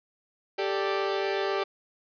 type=chord; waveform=sawtooth; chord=G suspended second; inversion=none; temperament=equal; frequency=392 / 440 / 587.3 Hz; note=G4 / A4 / D5; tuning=0 / 0 / 0 cents; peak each=-24 / -29 / -29 dBFS; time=0.58-1.64 s; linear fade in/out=10 ms; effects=resampled to 11025 Hz + 9-bit